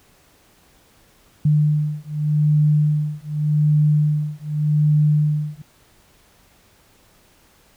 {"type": "beating tone pair", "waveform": "sine", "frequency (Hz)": [150, 150.85], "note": ["D3", "D3"], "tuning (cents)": [37, 47], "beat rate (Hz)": 0.85, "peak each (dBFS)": -18, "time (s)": [1.45, 5.62], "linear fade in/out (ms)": 5, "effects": ["pink hiss -55 dBFS RMS until 7.76 s"]}